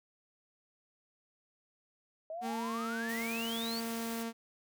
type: exponential sweep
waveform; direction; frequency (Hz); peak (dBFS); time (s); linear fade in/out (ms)
sine; up; 622.3 to 4635; -38; 2.3-3.8; 2
type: tone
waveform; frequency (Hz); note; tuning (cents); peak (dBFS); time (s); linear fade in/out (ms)
sawtooth; 229; A#3; -31; -32; 2.41-4.33; 50
type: noise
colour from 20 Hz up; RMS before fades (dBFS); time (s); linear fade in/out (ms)
white; -46; 3.08-4.24; 20
effects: none